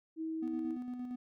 sine tone, 320.9 Hz, E4, 46 cents flat, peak -35 dBFS, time 0.16-0.78 s, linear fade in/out 50 ms
triangle tone with tremolo, 248.1 Hz, B3, 8 cents sharp, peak -35 dBFS, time 0.42-1.16 s, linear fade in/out 10 ms, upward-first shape square, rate 8.7 Hz, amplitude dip 35%
effects none

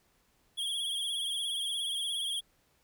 square tone with vibrato, 3282 Hz, G#7, 21 cents flat, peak -32 dBFS, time 0.57-2.41 s, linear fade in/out 20 ms, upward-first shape triangle, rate 17 Hz, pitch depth 76 cents each way, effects pink hiss -70 dBFS RMS until 2.83 s

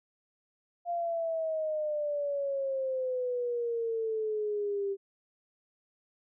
sine exponential sweep, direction down, 698.5 to 392 Hz, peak -29 dBFS, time 0.85-4.97 s, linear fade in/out 50 ms, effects none

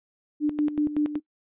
sine tone with tremolo, 297.9 Hz, D4, 25 cents sharp, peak -19 dBFS, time 0.4-1.2 s, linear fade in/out 50 ms, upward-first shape square, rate 5.3 Hz, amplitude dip 70%, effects noise-tail reverb RT60 0.1 s tail -20 dB re dry + resampled to 8000 Hz

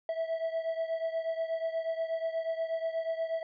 triangle beating tone pair, 652 / 660.3 Hz, E5 / E5, -19 / +3 cents, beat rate 8.3 Hz, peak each -30 / -34 dBFS, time 0.09-3.43 s, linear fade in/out 2 ms, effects resampled to 11025 Hz

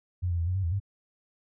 sine tone with pitch steps, 89.7 / 86.2 / 83.7 / 91.1 / 96.2 / 83.7 / 98.9 Hz, F2 / F2 / E2 / F#2 / G2 / E2 / G2, +47 / -22 / +27 / -26 / -32 / +27 / +16 cents, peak -25 dBFS, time 0.22-0.801 s, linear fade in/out 20 ms, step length 83 ms, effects none

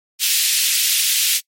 pink high-pass noise, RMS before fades -17 dBFS, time 0.19-1.41 s, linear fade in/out 50 ms, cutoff 2600 Hz, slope 24 dB/octave, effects noise-tail reverb RT60 0.1 s tail -24 dB re dry + MP3 64 kbps

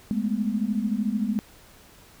sine tone cluster, 205.3 / 218.7 / 248.2 Hz, G#3 / A3 / B3, -20 / -10 / +9 cents, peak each -26 / -27 / -30 dBFS, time 0.11-1.39 s, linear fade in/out 0 ms, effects pink hiss -52 dBFS RMS until 2.2 s

